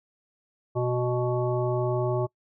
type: harmonic tone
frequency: 123.47 Hz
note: B2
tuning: in tune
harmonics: 1 / 3 / 5 / 7 / 9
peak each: -27 / -27 / -30 / -36 / -37 dBFS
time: 0.75-2.27 s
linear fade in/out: 20 ms
effects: noise-tail reverb RT60 0.1 s tail -24 dB re dry